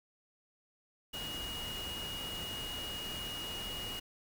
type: tone in noise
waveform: sine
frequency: 2879 Hz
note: F#7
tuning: 48 cents flat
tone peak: -40 dBFS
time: 1.13-4 s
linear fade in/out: 10 ms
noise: pink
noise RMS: -44 dBFS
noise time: 1.13-4 s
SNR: +1 dB
effects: none